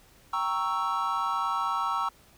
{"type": "chord", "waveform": "triangle", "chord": "G diminished seventh", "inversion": "none", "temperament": "equal", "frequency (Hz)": [784, 932.3, 1108.7, 1318.5], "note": ["G5", "Bb5", "Db6", "Fb6"], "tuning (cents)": [0, 0, 0, 0], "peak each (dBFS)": [-34, -30, -29, -28], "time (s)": [0.33, 2.09], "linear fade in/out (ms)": 5, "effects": ["pink hiss -58 dBFS RMS until 2.37 s"]}